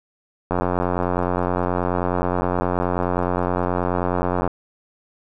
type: click train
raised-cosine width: 1 ms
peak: -7 dBFS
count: 356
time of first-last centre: 0.51-4.476 s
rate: 89.5 Hz
effects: none